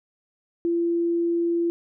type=tone; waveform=sine; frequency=340.2 Hz; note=F4; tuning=45 cents flat; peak=-20 dBFS; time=0.65-1.7 s; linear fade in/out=0 ms; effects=none